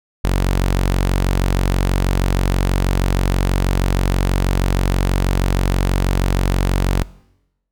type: tone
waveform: sawtooth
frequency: 46.25 Hz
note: F#1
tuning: in tune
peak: -10 dBFS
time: 0.24-7.03 s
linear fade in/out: 0 ms
effects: noise-tail reverb RT60 0.9 s tail -21 dB re dry